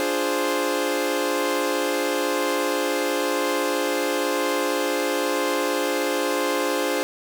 sawtooth chord, D half-diminished seventh, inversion none, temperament equal, 293.7 / 349.2 / 415.3 / 523.3 Hz, D4 / F4 / Ab4 / C5, 0 / 0 / 0 / 0 cents, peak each -24 / -25 / -24 / -21 dBFS, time 0-7.03 s, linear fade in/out 0 ms, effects none

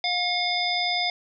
harmonic tone with a mistuned harmonic, 713 Hz, F5, 36 cents sharp, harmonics 1 / 3 / 5 / 7, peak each -28 / -28 / -28 / -28 dBFS, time 0.04-1.1 s, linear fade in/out 2 ms, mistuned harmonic 3, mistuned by +16 cents, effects none

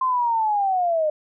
sine linear sweep, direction down, 1051 to 600 Hz, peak -18 dBFS, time 0.01-1.1 s, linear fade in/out 5 ms, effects none

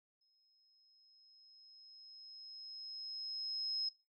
sine tone with exponential growth, 5140 Hz, E8, 45 cents flat, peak -34 dBFS, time 0.21-3.89 s, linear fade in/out 5 ms, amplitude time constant 800 ms, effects noise-tail reverb RT60 0.3 s tail -21 dB re dry

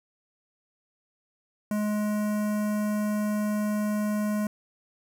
square tone with notch filter, 210 Hz, G#3, 19 cents sharp, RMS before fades -27 dBFS, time 1.71-4.47 s, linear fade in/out 2 ms, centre 3700 Hz, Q 0.57, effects none

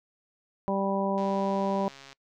harmonic tone, 196 Hz, G3, in tune, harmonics 1 / 2 / 3 / 4 / 5, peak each -29 / -33 / -30 / -34 / -33 dBFS, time 0.68-1.88 s, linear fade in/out 0 ms
click train, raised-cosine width 0.2 ms, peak -30 dBFS, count 131, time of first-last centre 1.18-2.129 s, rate 137 Hz
effects noise-tail reverb RT60 0.1 s tail -24 dB re dry

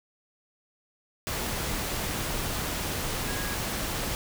sine tone in noise, 1649 Hz, G#6, 13 cents flat, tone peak -38 dBFS, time 3.28-3.55 s, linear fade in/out 0 ms, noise pink, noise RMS -31 dBFS, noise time 1.27-4.15 s, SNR -10 dB, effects none

